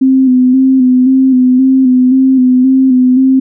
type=tone with vibrato; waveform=sine; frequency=258.4 Hz; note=C4; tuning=21 cents flat; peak=-4 dBFS; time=0.01-3.4 s; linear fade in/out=10 ms; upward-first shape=square; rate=1.9 Hz; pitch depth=35 cents each way; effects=none